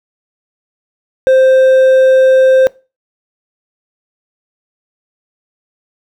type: tone with hard clipping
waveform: triangle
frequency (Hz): 523.3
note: C5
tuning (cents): 0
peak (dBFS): -6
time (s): 1.27-2.67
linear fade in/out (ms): 0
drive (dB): 7
effects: noise-tail reverb RT60 0.3 s tail -22 dB re dry